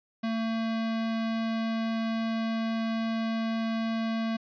square tone, 225.3 Hz, A3, 41 cents sharp, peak -28 dBFS, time 0.23-4.37 s, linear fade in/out 10 ms, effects resampled to 11025 Hz

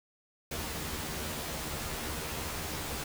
pink noise with comb filter, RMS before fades -37 dBFS, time 0.51-3.04 s, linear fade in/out 5 ms, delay 13 ms, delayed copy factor +0.8, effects none

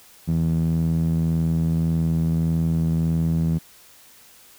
sawtooth tone with band-pass filter, 81.7 Hz, E2, 15 cents flat, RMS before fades -21 dBFS, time 0.27-3.59 s, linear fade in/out 20 ms, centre 170 Hz, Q 3.2, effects white hiss -50 dBFS RMS until 4.58 s

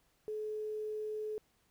sine tone with quantisation, 428.6 Hz, A4, 45 cents flat, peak -36 dBFS, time 0.28-1.38 s, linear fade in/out 0 ms, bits 11, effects pink hiss -73 dBFS RMS until 1.7 s

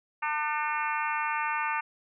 harmonic tone with a mistuned harmonic, 300.2 Hz, D4, 38 cents sharp, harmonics 3 / 4 / 5 / 6 / 7 / 8 / 9, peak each -31 / -33 / -35 / -37 / -38 / -39 / -40 dBFS, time 0.22-1.81 s, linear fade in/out 10 ms, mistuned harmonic 7, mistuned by +54 cents, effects none

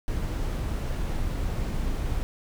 brown noise, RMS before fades -28 dBFS, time 0.08-2.23 s, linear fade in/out 0 ms, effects none

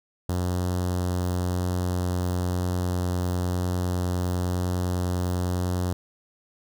sawtooth tone with notch filter, 89.9 Hz, F#2, 49 cents flat, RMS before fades -26 dBFS, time 0.29-5.93 s, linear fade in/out 0 ms, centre 2300 Hz, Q 0.8, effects none

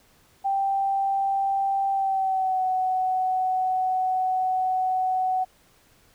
sine tone with pitch glide, 784 to 746 Hz, G5 to F#5, 0 to +14 cents, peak -21 dBFS, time 0.44-5.45 s, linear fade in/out 20 ms, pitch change -86 cents, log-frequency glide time 1.91-2.64 s, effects pink hiss -59 dBFS RMS until 6.14 s

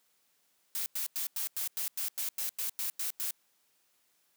blue noise bursts, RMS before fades -34 dBFS, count 13, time 0.75-3.308 s, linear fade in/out 0 ms, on 110 ms, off 94 ms, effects white hiss -72 dBFS RMS until 4.36 s + high-pass 150 Hz 12 dB/octave

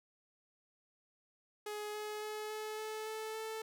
sawtooth tone with pitch steps, 420 / 423.4 / 426.8 / 430.3 / 433.8 / 437.3 / 440.9 Hz, G#4 / G#4 / G#4 / A4 / A4 / A4 / A4, +19 / +33 / +47 / -39 / -25 / -11 / +4 cents, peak -36 dBFS, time 1.66-3.62 s, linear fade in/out 5 ms, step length 280 ms, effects none

